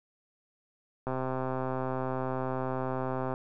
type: click train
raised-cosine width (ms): 1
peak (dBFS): -19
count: 296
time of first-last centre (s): 1.07-3.339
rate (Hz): 130
effects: none